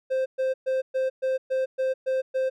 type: tone bursts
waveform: triangle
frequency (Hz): 523.3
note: C5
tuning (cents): 0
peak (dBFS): -20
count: 9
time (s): 0.1-2.5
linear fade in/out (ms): 20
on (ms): 160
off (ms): 120
effects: none